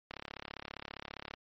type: click train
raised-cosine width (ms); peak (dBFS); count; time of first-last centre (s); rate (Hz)
0.3; -25; 44; 0.11-1.339; 35
effects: MP3 32 kbps

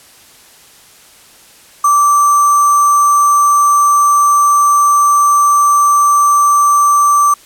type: tone with sample-and-hold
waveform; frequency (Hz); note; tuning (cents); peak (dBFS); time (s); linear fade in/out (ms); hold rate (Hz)
sine; 1163; D6; -17; -6; 1.84-7.34; 5; 7350
effects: white hiss -42 dBFS RMS until 7.45 s + low-pass 12000 Hz 12 dB/octave

